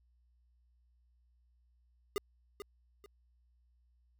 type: tone with echo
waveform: square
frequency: 406.6 Hz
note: G#4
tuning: 37 cents flat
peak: -32 dBFS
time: 2.16-2.18 s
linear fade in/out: 0 ms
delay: 440 ms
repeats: 2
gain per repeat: -10 dB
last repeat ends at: 3.06 s
effects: added 60 Hz sine -67 dBFS peak until 4.19 s